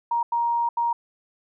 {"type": "tone bursts at uneven times", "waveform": "sine", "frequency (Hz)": 940, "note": "A#5", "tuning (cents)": 14, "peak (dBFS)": -20, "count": 3, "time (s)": [[0.11, 0.23], [0.32, 0.69], [0.77, 0.93]], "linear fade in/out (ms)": 5, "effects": []}